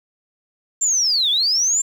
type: linear two-way sweep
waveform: sine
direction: down then up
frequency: 7390 to 3326 to 7390 Hz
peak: -15 dBFS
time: 0.81-1.82 s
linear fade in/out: 10 ms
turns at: 1.3 s
effects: 7-bit